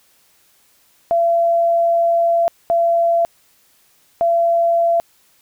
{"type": "tone bursts at uneven times", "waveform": "sine", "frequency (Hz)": 678, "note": "E5", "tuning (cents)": 49, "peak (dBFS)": -12, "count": 3, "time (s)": [[1.11, 2.48], [2.7, 3.25], [4.21, 5]], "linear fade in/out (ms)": 0, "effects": ["white hiss -56 dBFS RMS until 5.41 s"]}